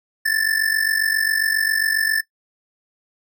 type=ring-modulated tone; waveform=square; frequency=1760 Hz; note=A6; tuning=in tune; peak=-15 dBFS; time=0.25-2.21 s; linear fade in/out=10 ms; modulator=23.7 Hz; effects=noise-tail reverb RT60 0.1 s tail -19 dB re dry